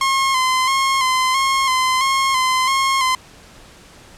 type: tone with vibrato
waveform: sawtooth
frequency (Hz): 1054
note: C6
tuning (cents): +12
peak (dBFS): -11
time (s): 0.01-3.15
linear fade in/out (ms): 2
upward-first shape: square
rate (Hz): 1.5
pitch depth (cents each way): 38
effects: pink hiss -44 dBFS RMS until 4.17 s + low-pass 9000 Hz 12 dB/octave